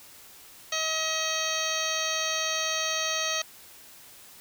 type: harmonic tone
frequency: 636 Hz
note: D#5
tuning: 38 cents sharp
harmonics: 1 / 2 / 3 / 4 / 5 / 6 / 7 / 9 / 10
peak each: -35 / -35 / -35 / -35 / -35 / -35 / -35 / -35 / -35 dBFS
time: 0.72-3.42 s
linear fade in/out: 5 ms
effects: white hiss -50 dBFS RMS until 4.4 s